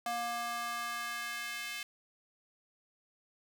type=tone with high-pass filter sweep; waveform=square; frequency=236.6 Hz; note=A#3; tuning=26 cents sharp; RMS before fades=-38 dBFS; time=0.06-1.83 s; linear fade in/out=2 ms; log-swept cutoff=720 to 2300 Hz; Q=1.8; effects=none